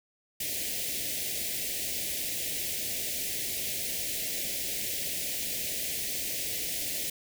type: band-stop noise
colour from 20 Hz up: white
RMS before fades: -33 dBFS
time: 0.4-7.1 s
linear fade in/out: 5 ms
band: 680 to 1900 Hz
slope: 48 dB/octave
effects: none